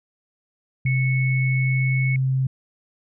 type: tone with pitch glide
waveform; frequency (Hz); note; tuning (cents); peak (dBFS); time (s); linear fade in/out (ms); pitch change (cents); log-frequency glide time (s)
sine; 130.81 to 131.87; C3 to C3; 0 to +14; -18; 0.85-2.47; 5; +14; 1.51-2.18
type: tone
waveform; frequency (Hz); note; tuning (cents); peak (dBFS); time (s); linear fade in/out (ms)
sine; 2206; C#7; -9; -25; 0.86-2.16; 2
effects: none